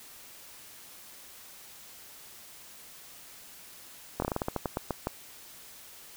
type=slowing click train; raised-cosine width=1 ms; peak=-15 dBFS; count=13; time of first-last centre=4.2-5.071 s; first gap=22 ms; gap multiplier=1.2; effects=white hiss -50 dBFS RMS until 6.16 s